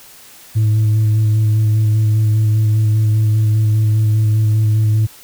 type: tone with vibrato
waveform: sine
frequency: 108.1 Hz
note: A2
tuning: 30 cents flat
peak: -8 dBFS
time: 0.55-5.07 s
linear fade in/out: 20 ms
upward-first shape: square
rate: 5 Hz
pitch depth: 16 cents each way
effects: tanh soft clip ceiling -9 dBFS + white hiss -41 dBFS RMS until 5.23 s